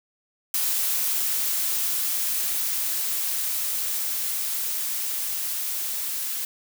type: noise with level ramp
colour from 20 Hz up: blue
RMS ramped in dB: -24 to -29 dBFS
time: 0.54-6.45 s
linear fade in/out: 2 ms
effects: none